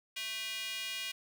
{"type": "tone with high-pass filter", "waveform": "square", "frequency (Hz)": 220, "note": "A3", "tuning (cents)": 0, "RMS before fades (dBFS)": -39, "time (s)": [0.16, 1.12], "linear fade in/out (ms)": 10, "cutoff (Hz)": 2700, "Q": 2.6, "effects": []}